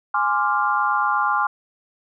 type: chord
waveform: sine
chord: D half-diminished seventh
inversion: second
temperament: equal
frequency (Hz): 830.6 / 1046.5 / 1174.7 / 1396.9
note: Ab5 / C6 / D6 / F6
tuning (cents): 0 / 0 / 0 / 0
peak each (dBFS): -23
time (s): 0.14-1.47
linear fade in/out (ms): 5
effects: none